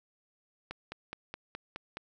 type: click train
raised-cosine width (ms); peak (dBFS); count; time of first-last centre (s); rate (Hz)
0.3; -23; 7; 0.71-1.971; 4.76
effects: none